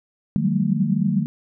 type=tone cluster; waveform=sine; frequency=151.6 / 181.5 / 192.4 / 201.1 / 225.5 Hz; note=D#3 / F#3 / G3 / G3 / A3; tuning=-45 / -33 / -32 / +44 / +43 cents; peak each=-24 dBFS; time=0.36-1.26 s; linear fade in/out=0 ms; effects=none